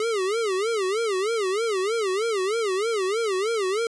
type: tone with vibrato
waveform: square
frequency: 415.3 Hz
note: G#4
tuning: in tune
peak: -23 dBFS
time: 0-3.87 s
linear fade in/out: 2 ms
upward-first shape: sine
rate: 3.2 Hz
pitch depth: 200 cents each way
effects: resampled to 22050 Hz